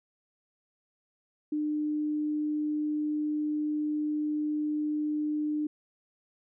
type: tone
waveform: sine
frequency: 301.2 Hz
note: D4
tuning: 44 cents sharp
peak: -27 dBFS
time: 1.52-5.67 s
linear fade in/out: 5 ms
effects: none